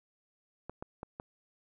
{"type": "clicks", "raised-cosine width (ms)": 1, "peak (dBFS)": -26, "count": 4, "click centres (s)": [0.696, 0.825, 1.031, 1.199], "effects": []}